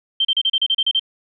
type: tone bursts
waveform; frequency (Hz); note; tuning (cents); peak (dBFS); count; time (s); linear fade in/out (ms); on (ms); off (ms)
sine; 3136; G7; 0; -14; 10; 0.2-0.996; 5; 49; 34
effects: none